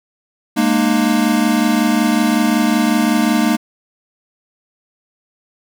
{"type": "chord", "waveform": "square", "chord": "Ab suspended second", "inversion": "none", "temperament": "equal with one note detuned", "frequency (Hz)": [207.7, 233.1, 303.7], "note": ["Ab3", "Bb3", "Eb4"], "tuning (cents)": [0, 0, -42], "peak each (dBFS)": [-19, -16, -18], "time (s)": [0.56, 3.57], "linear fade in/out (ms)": 20, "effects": []}